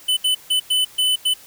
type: tone bursts at uneven times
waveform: square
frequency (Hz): 3012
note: F#7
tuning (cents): +30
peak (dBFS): -16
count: 6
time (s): 0.08-0.17 / 0.24-0.35 / 0.5-0.6 / 0.7-0.85 / 0.98-1.16 / 1.25-1.34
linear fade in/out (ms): 10
effects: white hiss -45 dBFS RMS until 1.46 s